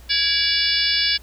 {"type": "harmonic tone with a mistuned harmonic", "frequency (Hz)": 576, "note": "D5", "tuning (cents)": -34, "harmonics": [3, 4, 5, 6, 7, 8, 9], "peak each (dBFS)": [-27, -26, -26, -24, -27, -23, -23], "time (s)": [0.09, 1.18], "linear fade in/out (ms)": 20, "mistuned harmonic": 3, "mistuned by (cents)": -68, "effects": ["added 60 Hz sine -42 dBFS peak until 1.22 s", "pink hiss -50 dBFS RMS until 1.22 s"]}